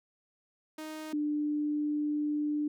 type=tone pair in turn; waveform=sawtooth / sine; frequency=311.1 / 297.4 Hz; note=D#4 / D4; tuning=0 / +22 cents; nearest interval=minor second; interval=78 cents; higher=first; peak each=-35 / -28 dBFS; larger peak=second; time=0.78-1.13 / 1.13-2.68 s; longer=second; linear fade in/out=5 ms; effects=none